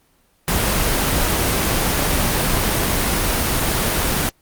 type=noise; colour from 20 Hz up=pink; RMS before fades=-18 dBFS; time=0.48-4.29 s; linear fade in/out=0 ms; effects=pink hiss -59 dBFS RMS until 4.41 s + Opus 24 kbps